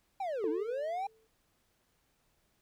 triangle linear two-way sweep, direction down then up, 810 to 293.7 to 810 Hz, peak -31 dBFS, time 0.2-1.07 s, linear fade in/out 5 ms, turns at 0.49 s
sine tone with exponential decay, 443 Hz, A4, 12 cents sharp, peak -29 dBFS, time 0.44-1.27 s, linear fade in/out 1 ms, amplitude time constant 180 ms
effects pink hiss -74 dBFS RMS until 2.61 s

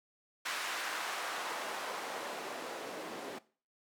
white noise with band-pass filter sweep, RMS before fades -40 dBFS, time 0.45-3.39 s, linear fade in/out 10 ms, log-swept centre 1500 to 350 Hz, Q 0.96, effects noise-tail reverb RT60 0.4 s tail -19 dB re dry + high-pass 200 Hz 12 dB/octave

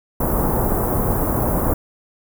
pink band-stop noise, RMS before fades -19 dBFS, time 0.2-1.74 s, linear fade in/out 5 ms, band 1100 to 13000 Hz, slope 24 dB/octave, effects none

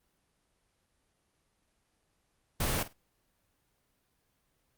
pink noise with echo, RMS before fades -30 dBFS, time 2.6-2.83 s, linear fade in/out 5 ms, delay 50 ms, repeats 2, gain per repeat -15 dB, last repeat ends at 2.93 s, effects pink hiss -75 dBFS RMS until 4.77 s + Opus 24 kbps

